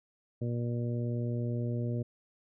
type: harmonic tone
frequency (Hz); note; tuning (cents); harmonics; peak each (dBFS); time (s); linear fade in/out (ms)
119.4; A#2; +42; 1 / 2 / 3 / 4 / 5; -31 / -37 / -41 / -43 / -45; 0.41-2.03; 10
effects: none